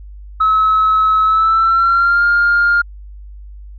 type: tone with pitch glide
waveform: sine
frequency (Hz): 1291 to 1407.8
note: E6 to F6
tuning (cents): -37 to +13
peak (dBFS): -8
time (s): 0.4-2.82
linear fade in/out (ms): 10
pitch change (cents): +150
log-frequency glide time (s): 1.24-2.24
effects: tanh soft clip ceiling -6 dBFS + added 50 Hz sine -31 dBFS peak until 3.78 s